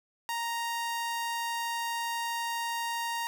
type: tone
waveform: sawtooth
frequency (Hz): 932.3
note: A#5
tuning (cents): 0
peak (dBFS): -27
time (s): 0.29-3.27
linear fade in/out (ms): 0
effects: none